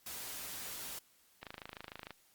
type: noise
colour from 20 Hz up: white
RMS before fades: -44 dBFS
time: 0.06-0.99 s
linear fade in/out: 5 ms
type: click train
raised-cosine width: 0.3 ms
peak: -28 dBFS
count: 19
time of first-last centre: 1.43-2.107 s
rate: 26.6 Hz
effects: white hiss -68 dBFS RMS until 2.34 s + Opus 48 kbps